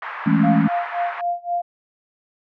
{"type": "band-pass noise", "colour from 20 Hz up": "pink", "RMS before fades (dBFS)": -31, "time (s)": [0.02, 1.21], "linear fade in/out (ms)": 2, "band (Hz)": [890, 1900], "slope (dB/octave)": 24}
{"type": "chord", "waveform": "sine", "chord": "A major seventh", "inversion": "second", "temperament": "equal", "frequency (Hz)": [164.81, 207.7, 220, 277.2], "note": ["E3", "G#3", "A3", "C#4"], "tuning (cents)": [0, 0, 0, 0], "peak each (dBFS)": -19, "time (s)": [0.26, 0.68], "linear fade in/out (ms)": 10}
{"type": "tone with tremolo", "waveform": "sine", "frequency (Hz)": 698.5, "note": "F5", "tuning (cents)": 0, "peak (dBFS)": -18, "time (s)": [0.43, 1.62], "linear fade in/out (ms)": 10, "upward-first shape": "sine", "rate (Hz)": 3.8, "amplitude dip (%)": 95}
{"effects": []}